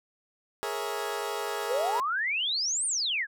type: chord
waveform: 20% pulse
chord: A# half-diminished seventh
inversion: third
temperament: equal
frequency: 415.3 / 466.2 / 554.4 / 659.3 Hz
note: G#4 / A#4 / C#5 / E5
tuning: 0 / 0 / 0 / 0 cents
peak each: -29 / -31 / -34 / -34 dBFS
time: 0.63-2 s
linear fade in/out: 0 ms
type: exponential two-way sweep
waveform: sine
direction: up then down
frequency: 440 to 9210 to 1572 Hz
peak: -26 dBFS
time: 1.67-3.27 s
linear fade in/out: 50 ms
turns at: 2.86 s
effects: none